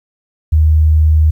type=tone; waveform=sine; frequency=77.78 Hz; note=D#2; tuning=in tune; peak=-6 dBFS; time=0.52-1.31 s; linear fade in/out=10 ms; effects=8-bit